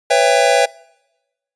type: chord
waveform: square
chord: C# half-diminished seventh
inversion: third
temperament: just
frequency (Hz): 498.9 / 554.4 / 665.2 / 798.3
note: B4 / C#5 / E5 / G5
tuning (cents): +17 / 0 / +16 / +31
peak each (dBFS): -17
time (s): 0.1-0.66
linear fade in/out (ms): 10
effects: noise-tail reverb RT60 1.0 s tail -25 dB re dry + resampled to 22050 Hz